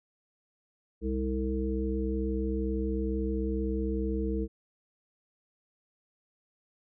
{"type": "harmonic tone with a mistuned harmonic", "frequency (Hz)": 64.5, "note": "C2", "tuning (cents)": -24, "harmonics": [1, 3, 5, 7], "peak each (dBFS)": [-31, -34, -34, -35], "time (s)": [1.01, 4.48], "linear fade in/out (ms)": 50, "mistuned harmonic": 3, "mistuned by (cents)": 59, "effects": []}